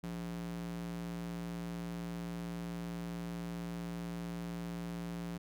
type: tone with high-pass filter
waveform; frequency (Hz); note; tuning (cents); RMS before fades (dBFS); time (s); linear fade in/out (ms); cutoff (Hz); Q
square; 57.8; A#1; -14; -41; 0.03-5.38; 10; 150; 2.2
effects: none